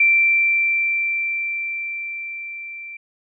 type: tone with level ramp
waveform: sine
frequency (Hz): 2349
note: D7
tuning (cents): 0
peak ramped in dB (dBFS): -11 to -32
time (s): 0-2.97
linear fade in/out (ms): 5
effects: none